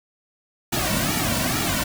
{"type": "noise with flanger", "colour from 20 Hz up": "pink", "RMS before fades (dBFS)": -23, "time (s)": [0.72, 1.84], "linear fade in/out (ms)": 10, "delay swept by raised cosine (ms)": [1.9, 2.45], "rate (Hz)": 2.3, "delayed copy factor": -1, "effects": []}